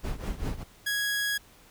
brown noise with tremolo, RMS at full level -28 dBFS, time 0.03-0.64 s, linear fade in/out 20 ms, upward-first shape triangle, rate 5.1 Hz, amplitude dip 90%
sawtooth tone, 1661.2 Hz, G#6, in tune, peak -23 dBFS, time 0.86-1.38 s, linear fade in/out 10 ms
effects pink hiss -56 dBFS RMS until 1.7 s

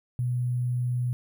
sine tone with sample-and-hold, 123.47 Hz, B2, in tune, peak -24 dBFS, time 0.19-1.13 s, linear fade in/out 0 ms, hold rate 11025 Hz, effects none

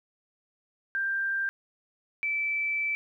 sine tone pair in turn, 1583 / 2319 Hz, G6 / D7, +17 / -22 cents, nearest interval perfect fifth, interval 661 cents, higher second, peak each -26 dBFS, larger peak neither, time 0.95-1.49 / 2.23-2.95 s, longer second, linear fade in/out 0 ms, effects 11-bit

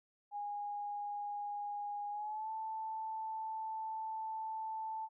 sine tone with pitch glide, 822 to 881 Hz, G#5 to A5, -18 to +2 cents, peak -38 dBFS, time 0.31-5.09 s, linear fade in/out 50 ms, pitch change +120 cents, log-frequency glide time 2.1-2.5 s, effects none

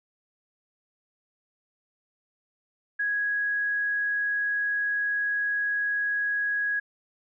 sine tone, 1661.2 Hz, G#6, in tune, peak -24 dBFS, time 2.99-6.8 s, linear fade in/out 10 ms, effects none

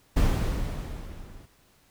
brown noise with level ramp, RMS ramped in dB -20 to -47 dBFS, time 0.16-1.46 s, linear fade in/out 10 ms, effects pink hiss -62 dBFS RMS until 1.9 s

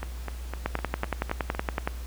two click trains, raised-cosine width 0.5 ms, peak -18 / -11 dBFS, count 7 / 14, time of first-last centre 0.03-1.549 / 0.66-1.875 s, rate 3.95 / 10.7 Hz, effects added 60 Hz sine -34 dBFS peak until 2.06 s + pink hiss -48 dBFS RMS until 2.06 s

